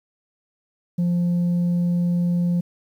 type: tone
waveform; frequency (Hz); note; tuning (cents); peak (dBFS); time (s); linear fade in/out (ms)
sine; 174.61; F3; 0; -15; 0.98-2.61; 10
effects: tanh soft clip ceiling -17 dBFS + 9-bit